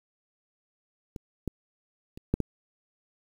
clicks, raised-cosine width 3 ms, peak -25 / -17 / -29 / -10 / -14 dBFS, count 5, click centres 1.162 / 1.477 / 2.175 / 2.34 / 2.403 s, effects 8-bit

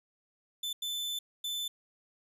40% pulse tone bursts at uneven times, 3520 Hz, A7, in tune, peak -32 dBFS, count 3, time 0.63-0.73 / 0.82-1.19 / 1.44-1.68 s, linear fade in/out 5 ms, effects none

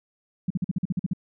sine tone bursts, 180.9 Hz, F#3, 39 cents flat, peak -21 dBFS, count 10, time 0.48-1.134 s, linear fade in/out 5 ms, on 24 ms, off 46 ms, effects none

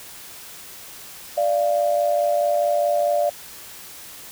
sine tone pair together, 587.3 / 692 Hz, D5 / F5, 0 / -16 cents, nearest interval minor third, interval 284 cents, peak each -19 / -21 dBFS, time 1.37-3.3 s, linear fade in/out 10 ms, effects white hiss -40 dBFS RMS until 4.31 s

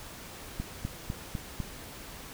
click train, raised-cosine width 5 ms, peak -20 dBFS, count 5, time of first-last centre 0.6-1.603 s, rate 3.99 Hz, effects pink hiss -45 dBFS RMS until 2.33 s

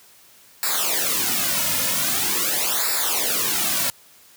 white noise with flanger, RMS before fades -22 dBFS, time 0.63-3.9 s, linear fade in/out 0 ms, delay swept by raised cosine 0.32 to 2.62 ms, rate 0.44 Hz, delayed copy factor -0.95, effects white hiss -51 dBFS RMS until 4.36 s + high-pass 60 Hz 12 dB/octave

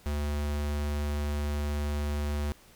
square tone, 73.42 Hz, D2, in tune, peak -29 dBFS, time 0.06-2.52 s, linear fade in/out 0 ms, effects pink hiss -57 dBFS RMS until 2.75 s

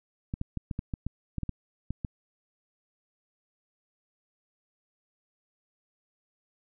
clicks, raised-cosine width 5 ms, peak -19 dBFS, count 12, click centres 0.339 / 0.414 / 0.573 / 0.712 / 0.791 / 0.938 / 1.066 / 1.383 / 1.433 / 1.493 / 1.906 / 2.048 s, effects none

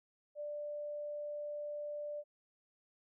sine tone, 590 Hz, D5, 8 cents sharp, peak -39 dBFS, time 0.35-2.24 s, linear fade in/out 50 ms, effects none

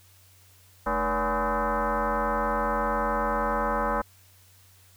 sine tone with frequency modulation, 218.2 Hz, A3, 14 cents flat, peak -23 dBFS, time 0.86-4.02 s, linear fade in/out 10 ms, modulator 263 Hz, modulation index 4.7, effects added 93 Hz sine -57 dBFS peak until 4.96 s + white hiss -58 dBFS RMS until 4.96 s

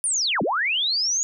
sine linear two-way sweep, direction down then up, 9750 to 150.6 to 6820 Hz, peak -20 dBFS, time 0.04-1.23 s, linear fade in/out 0 ms, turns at 0.42 s, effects none

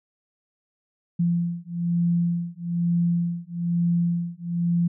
sine beating tone pair, 171.3 / 172.4 Hz, F3 / F3, -33 / -22 cents, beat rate 1.1 Hz, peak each -24 dBFS, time 1.19-4.88 s, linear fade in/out 10 ms, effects none

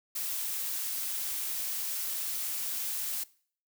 blue noise, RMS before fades -34 dBFS, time 0.15-3.24 s, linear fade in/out 10 ms, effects noise-tail reverb RT60 0.5 s tail -21 dB re dry

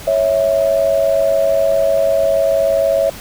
sine tone pair together, 554.4 / 654.7 Hz, C#5 / E5, 0 / -12 cents, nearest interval minor third, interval 288 cents, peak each -14 dBFS, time 0.07-3.1 s, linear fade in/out 5 ms, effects pink hiss -33 dBFS RMS until 3.2 s

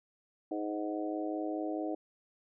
harmonic tone with a mistuned harmonic, 104.7 Hz, G#2, 15 cents sharp, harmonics 3 / 4 / 5 / 6 / 7, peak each -35 / -42 / -42 / -41 / -42 dBFS, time 0.51-1.95 s, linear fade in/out 5 ms, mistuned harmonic 7, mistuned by +15 cents, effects none

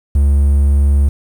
triangle tone, 70.5 Hz, C#2, 30 cents sharp, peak -6 dBFS, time 0.15-1.09 s, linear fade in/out 5 ms, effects 7-bit

